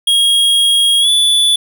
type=tone with pitch glide; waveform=square; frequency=3278 to 3461 Hz; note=G#7 to A7; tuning=-23 to -29 cents; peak=-9 dBFS; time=0.07-1.56 s; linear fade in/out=5 ms; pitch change=+94 cents; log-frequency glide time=1-1.09 s; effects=none